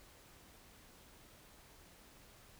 silence, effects pink hiss -61 dBFS RMS until 2.59 s

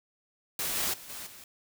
white noise with level steps, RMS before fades -32 / -30 / -47 / -41 / -49 dBFS, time 0.59-1.44 s, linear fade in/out 2 ms, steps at 0.75 / 0.93 / 1.09 / 1.26 s, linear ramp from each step 10 ms, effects none

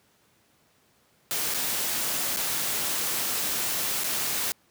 white noise with dropouts, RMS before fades -28 dBFS, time 1.31-4.52 s, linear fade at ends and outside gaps 0 ms, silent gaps 1.539-1.545 / 2.363-2.37 / 4.036-4.042 s, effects pink hiss -64 dBFS RMS until 4.7 s + high-pass 100 Hz 12 dB/octave

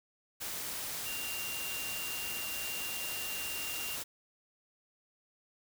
sine tone in noise, 2780 Hz, F7, 9 cents flat, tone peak -40 dBFS, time 1.05-3.97 s, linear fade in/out 20 ms, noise white, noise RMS -39 dBFS, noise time 0.4-4.04 s, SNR -4 dB, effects none

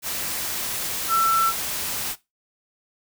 sine tone in noise, 1337 Hz, E6, 24 cents sharp, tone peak -17 dBFS, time 1.08-1.53 s, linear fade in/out 50 ms, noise white, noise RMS -28 dBFS, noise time 0.02-2.16 s, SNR +8 dB, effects noise-tail reverb RT60 0.2 s tail -17 dB re dry

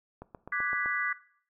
click train, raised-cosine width 1 ms, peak -28 dBFS, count 6, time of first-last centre 0.22-0.859 s, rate 7.82 Hz
sine chord, G# half-diminished seventh, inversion second, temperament equal, 1174.7 / 1480 / 1661.2 / 1975.5 Hz, D6 / F#6 / G#6 / B6, 0 / 0 / 0 / 0 cents, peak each -35 / -35 / -34 / -32 dBFS, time 0.52-1.13 s, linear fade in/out 5 ms
effects noise-tail reverb RT60 0.6 s tail -18 dB re dry

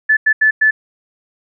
sine tone bursts at uneven times, 1740 Hz, A6, 20 cents flat, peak -8 dBFS, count 4, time 0.09-0.17 / 0.26-0.33 / 0.41-0.51 / 0.61-0.71 s, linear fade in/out 10 ms, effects none

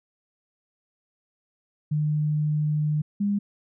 sine tone pair in turn, 151.1 / 202.7 Hz, D3 / G#3, +50 / -42 cents, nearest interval perfect fourth, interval 508 cents, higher second, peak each -21 dBFS, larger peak neither, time 1.91-3.02 / 3.2-3.39 s, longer first, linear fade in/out 10 ms, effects none

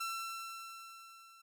sawtooth tone with level ramp, 1345 Hz, E6, 34 cents sharp, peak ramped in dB -32 to -54 dBFS, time 0-1.42 s, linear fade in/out 10 ms, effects none

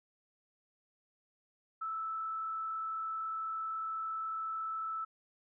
sine tone with frequency modulation, 1314 Hz, E6, 6 cents flat, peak -35 dBFS, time 1.81-5.05 s, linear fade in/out 10 ms, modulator 37.9 Hz, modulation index 0.32, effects none

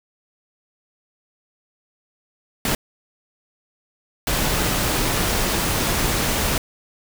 pink noise bursts at uneven times, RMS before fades -21 dBFS, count 2, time 2.65-2.75 / 4.27-6.58 s, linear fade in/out 2 ms, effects none

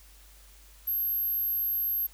sine tone, 12544 Hz, G9, in tune, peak -26 dBFS, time 0.87-2.07 s, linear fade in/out 10 ms, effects added 50 Hz sine -53 dBFS peak until 2.13 s + white hiss -57 dBFS RMS until 2.13 s

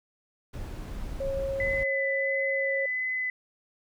brown noise, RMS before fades -36 dBFS, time 0.53-1.84 s, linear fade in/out 10 ms
sine tone, 545 Hz, C#5, 29 cents flat, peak -28 dBFS, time 1.2-2.86 s, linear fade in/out 5 ms
sine tone with vibrato, 2009 Hz, B6, 29 cents sharp, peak -27 dBFS, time 1.6-3.3 s, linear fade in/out 2 ms, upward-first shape sine, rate 1.5 Hz, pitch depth 12 cents each way
effects none

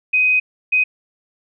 sine tone bursts at uneven times, 2509 Hz, D#7, 14 cents sharp, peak -12 dBFS, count 2, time 0.13-0.4 / 0.72-0.84 s, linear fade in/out 10 ms, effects none

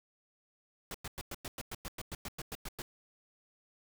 pink noise bursts, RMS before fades -41 dBFS, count 15, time 0.91-2.82 s, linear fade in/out 2 ms, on 34 ms, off 100 ms, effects none

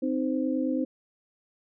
sine tone cluster, 260.1 / 309.3 / 518 Hz, C4 / D#4 / C5, -10 / -10 / -17 cents, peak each -27 / -29 / -33 dBFS, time 0.02-0.85 s, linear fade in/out 10 ms, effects none

